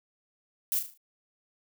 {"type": "noise with echo", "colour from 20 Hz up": "violet", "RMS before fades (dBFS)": -28, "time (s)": [0.72, 0.79], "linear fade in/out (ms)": 0, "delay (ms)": 37, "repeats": 5, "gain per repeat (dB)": -7, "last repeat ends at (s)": 0.975, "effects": []}